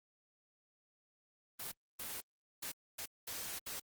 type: noise bursts at uneven times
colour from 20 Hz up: white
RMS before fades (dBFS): -43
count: 6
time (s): 1.59-1.72 / 1.99-2.21 / 2.62-2.72 / 2.98-3.06 / 3.27-3.59 / 3.66-3.8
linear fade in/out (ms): 10
effects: Opus 24 kbps